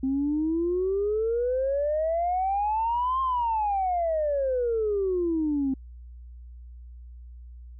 sine exponential two-way sweep, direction up then down, 261.6 to 1068 to 261.6 Hz, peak -22 dBFS, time 0.03-5.74 s, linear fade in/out 5 ms, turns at 3.21 s, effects tanh soft clip ceiling -18 dBFS + added 60 Hz sine -41 dBFS peak until 7.79 s

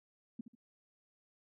sine tone with echo, 233.1 Hz, A#3, in tune, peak -38 dBFS, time 0.39-0.41 s, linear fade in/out 5 ms, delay 71 ms, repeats 2, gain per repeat -10 dB, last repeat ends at 0.552 s, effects none

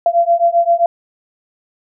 sine beating tone pair, 680 / 687.6 Hz, F5 / F5, -46 / -27 cents, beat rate 7.6 Hz, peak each -13 dBFS, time 0.06-0.86 s, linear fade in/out 2 ms, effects none

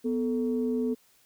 sine tone pair together, 246.9 / 439.4 Hz, B3 / A4, 0 / -2 cents, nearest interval minor seventh, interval 998 cents, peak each -26 / -29 dBFS, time 0.04-0.95 s, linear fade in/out 20 ms, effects tanh soft clip ceiling -18 dBFS + white hiss -63 dBFS RMS until 1.25 s

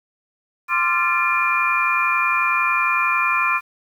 sine tone cluster, 1045 / 1176 / 1372 / 1754 / 2401 Hz, C6 / D6 / F6 / A6 / D7, -2 / +2 / -31 / -6 / +38 cents, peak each -22 / -25 / -23 / -27 / -20 dBFS, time 0.68-3.61 s, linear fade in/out 50 ms, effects 8-bit

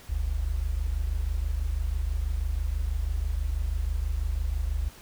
sine tone pair together, 45.76 / 71.9 Hz, F#1 / D2, -18 / -36 cents, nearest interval minor sixth, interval 782 cents, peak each -28 dBFS, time 0.09-4.89 s, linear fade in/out 10 ms, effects pink hiss -50 dBFS RMS until 5.01 s

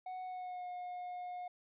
triangle tone with pitch glide, 740 to 719.3 Hz, F#5 to F#5, 0 to -49 cents, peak -39 dBFS, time 0.06-1.48 s, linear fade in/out 5 ms, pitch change -49 cents, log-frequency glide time 0.24-0.67 s, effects resampled to 8000 Hz

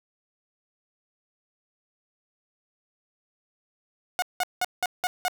sawtooth tone bursts, 727 Hz, F#5, 31 cents flat, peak -19 dBFS, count 6, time 4.19-5.282 s, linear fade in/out 0 ms, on 32 ms, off 180 ms, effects none

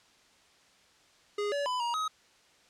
square tone with pitch steps, 412.6 / 571 / 1001 / 947 / 1267 Hz, G#4 / D5 / B5 / A#5 / D#6, -11 / -49 / +23 / +27 / +31 cents, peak -30 dBFS, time 1.38-2.08 s, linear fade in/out 5 ms, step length 140 ms, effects white hiss -62 dBFS RMS until 2.69 s + low-pass 6000 Hz 12 dB/octave

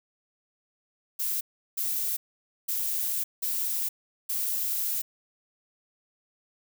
violet noise bursts at uneven times, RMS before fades -29 dBFS, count 5, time 1.19-1.41 / 1.77-2.17 / 2.68-3.24 / 3.42-3.89 / 4.29-5.02 s, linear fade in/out 10 ms, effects none

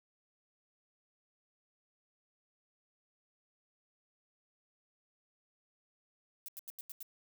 violet noise bursts, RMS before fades -45 dBFS, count 6, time 6.46-7.028 s, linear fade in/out 0 ms, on 23 ms, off 86 ms, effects none

